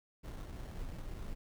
brown noise with sample-and-hold, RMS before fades -43 dBFS, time 0.23-1.35 s, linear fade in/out 20 ms, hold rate 2450 Hz, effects none

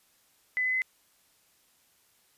sine tone with pitch steps, 2008 / 2023 / 2038 Hz, B6 / B6 / C7, +28 / +41 / -46 cents, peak -25 dBFS, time 0.57-0.819 s, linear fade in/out 0 ms, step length 83 ms, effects white hiss -66 dBFS RMS until 2.37 s + resampled to 32000 Hz

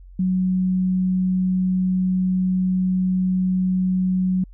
sine tone, 185 Hz, F#3, in tune, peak -17 dBFS, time 0.19-4.44 s, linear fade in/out 5 ms, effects added 45 Hz sine -40 dBFS peak until 4.53 s

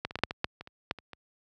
clicks, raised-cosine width 0.3 ms, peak -14 / -24 / -16 / -23 / -6 / -17 / -10 / -25 / -30 / -12 / -28 / -26 dBFS, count 12, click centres 0.05 / 0.109 / 0.156 / 0.189 / 0.236 / 0.309 / 0.444 / 0.61 / 0.674 / 0.911 / 0.987 / 1.133 s, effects high-pass 60 Hz 12 dB/octave

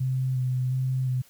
sine tone with vibrato, 128.8 Hz, C3, 27 cents flat, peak -23 dBFS, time 0-1.22 s, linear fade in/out 10 ms, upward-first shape square, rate 1.4 Hz, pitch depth 18 cents each way, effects white hiss -57 dBFS RMS until 1.29 s

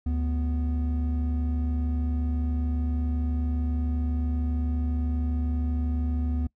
triangle tone pair together, 73.15 / 246.9 Hz, D2 / B3, -6 / 0 cents, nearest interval octave + major sixth, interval 2106 cents, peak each -22 / -29 dBFS, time 0.06-6.47 s, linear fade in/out 5 ms, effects noise-tail reverb RT60 0.1 s tail -24 dB re dry + tanh soft clip ceiling -17 dBFS

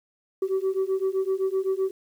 sine beating tone pair, 378.5 / 386.3 Hz, F#4 / G4, +39 / -25 cents, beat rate 7.8 Hz, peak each -24 dBFS, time 0.42-1.91 s, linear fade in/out 5 ms, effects tanh soft clip ceiling -19 dBFS + 9-bit

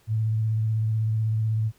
sine tone with vibrato, 110 Hz, A2, in tune, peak -21 dBFS, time 0.07-1.72 s, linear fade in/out 50 ms, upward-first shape sine, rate 16 Hz, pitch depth 24 cents each way, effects pink hiss -61 dBFS RMS until 1.78 s

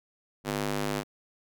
square tone with high-pass filter, 50.8 Hz, G#1, 38 cents flat, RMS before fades -31 dBFS, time 0.44-1.04 s, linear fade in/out 50 ms, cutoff 220 Hz, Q 0.76, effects none

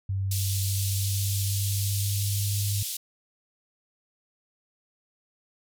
sine tone with pitch glide, 96.7 to 101.04 Hz, G2 to G#2, -23 to -47 cents, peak -25 dBFS, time 0.09-2.83 s, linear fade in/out 5 ms, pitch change +76 cents, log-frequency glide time 0.29-2.63 s
white band-pass noise, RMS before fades -33 dBFS, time 0.31-2.97 s, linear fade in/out 5 ms, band 3200 to 14000 Hz, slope 24 dB/octave
effects none

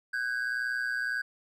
triangle ring-modulated tone, 1571 Hz, G6, 3 cents sharp, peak -24 dBFS, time 0.13-1.22 s, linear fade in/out 10 ms, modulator 60.8 Hz, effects none

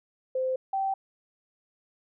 sine tone pair in turn, 518 / 776.1 Hz, C5 / G5, -17 / -18 cents, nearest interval perfect fifth, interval 699 cents, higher second, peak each -25 dBFS, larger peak neither, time 0.35-0.56 / 0.73-0.94 s, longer neither, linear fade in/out 5 ms, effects none

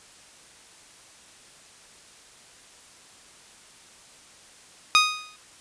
15% pulse tone with exponential decay, 1244.5 Hz, D#6, in tune, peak -6 dBFS, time 4.95-5.36 s, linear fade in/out 0 ms, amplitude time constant 89 ms, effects white hiss -51 dBFS RMS until 5.6 s + resampled to 22050 Hz

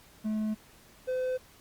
triangle tone pair in turn, 215.4 / 510.9 Hz, A3 / C5, -37 / -41 cents, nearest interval octave + minor third, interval 1496 cents, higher second, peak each -26 dBFS, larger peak neither, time 0.24-0.55 / 1.07-1.38 s, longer neither, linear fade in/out 20 ms, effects pink hiss -57 dBFS RMS until 1.6 s + Opus 48 kbps

